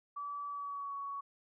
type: tone with pitch glide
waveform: sine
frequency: 1151 to 1120.2 Hz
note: D6 to C#6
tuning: -35 to +18 cents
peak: -38 dBFS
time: 0.16-1.21 s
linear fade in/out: 10 ms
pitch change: -47 cents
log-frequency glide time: 0.48-0.94 s
effects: none